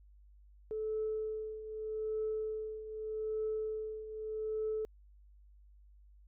sine tone with tremolo, 434.4 Hz, A4, 22 cents flat, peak -31 dBFS, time 0.71-4.85 s, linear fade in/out 0 ms, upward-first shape triangle, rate 0.82 Hz, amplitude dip 75%, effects tanh soft clip ceiling -28 dBFS + added 50 Hz sine -57 dBFS peak until 6.27 s

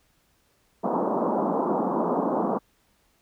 pink band-pass noise, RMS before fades -25 dBFS, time 0.83-2.59 s, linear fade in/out 20 ms, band 190 to 1100 Hz, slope 48 dB/octave, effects pink hiss -66 dBFS RMS until 3.21 s

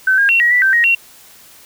sine tone with pitch steps, 1531 / 1620 / 2729 / 1904 / 1968 / 1559 / 1881 / 2739 Hz, G6 / G#6 / F7 / A#6 / B6 / G6 / A#6 / F7, -41 / -43 / -41 / +36 / -7 / -10 / +15 / -34 cents, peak -9 dBFS, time 0.07-0.95 s, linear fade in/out 5 ms, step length 110 ms, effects white hiss -43 dBFS RMS until 1.65 s

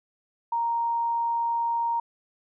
sine tone, 932.3 Hz, A#5, in tune, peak -23 dBFS, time 0.52-2 s, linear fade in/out 5 ms, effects none

